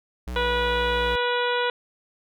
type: tone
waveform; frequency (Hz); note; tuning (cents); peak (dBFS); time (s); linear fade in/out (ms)
square; 61.74; B1; 0; -30; 0.27-1.16; 5
type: harmonic tone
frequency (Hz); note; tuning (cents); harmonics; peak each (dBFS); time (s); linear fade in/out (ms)
487.4; B4; -23; 1 / 2 / 3 / 4 / 5 / 6 / 7 / 8; -25 / -27 / -28 / -35 / -35 / -35 / -33 / -37; 0.36-1.7; 2
effects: none